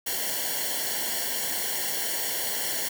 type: noise with comb filter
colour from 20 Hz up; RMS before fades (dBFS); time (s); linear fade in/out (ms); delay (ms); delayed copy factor
white; -29; 0.06-2.89; 10; 0.8; -0.85
effects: none